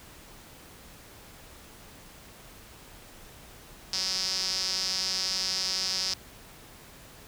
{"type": "tone with band-pass filter", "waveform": "sawtooth", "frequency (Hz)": 188, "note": "F#3", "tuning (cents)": 28, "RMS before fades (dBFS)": -30, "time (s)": [3.93, 6.14], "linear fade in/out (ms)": 2, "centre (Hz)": 5100, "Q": 7.3, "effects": ["pink hiss -50 dBFS RMS until 7.27 s"]}